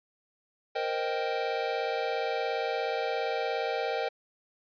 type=chord; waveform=square; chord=C minor seventh; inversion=third; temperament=equal; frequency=466.2 / 523.3 / 622.3 / 784 Hz; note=Bb4 / C5 / Eb5 / G5; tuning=0 / 0 / 0 / 0 cents; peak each=-34 / -36 / -36 / -34 dBFS; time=0.75-4.09 s; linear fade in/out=10 ms; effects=resampled to 11025 Hz